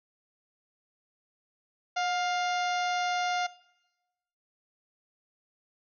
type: harmonic tone with a mistuned harmonic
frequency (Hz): 703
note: F5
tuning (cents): +11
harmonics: 1 / 2 / 3 / 4 / 5 / 6 / 7 / 8 / 9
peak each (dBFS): -28 / -34 / -38 / -40 / -42 / -44 / -45 / -46 / -47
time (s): 1.96-3.47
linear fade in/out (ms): 10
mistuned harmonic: 1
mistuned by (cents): +42
effects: noise-tail reverb RT60 1.0 s tail -21 dB re dry